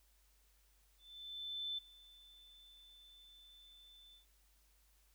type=tone with ADSR envelope; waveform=sine; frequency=3526 Hz; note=A7; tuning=3 cents sharp; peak=-38 dBFS; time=0.98-4.26 s; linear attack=800 ms; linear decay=11 ms; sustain=-21 dB; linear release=120 ms; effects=added 50 Hz sine -70 dBFS peak until 5.14 s + white hiss -74 dBFS RMS until 5.14 s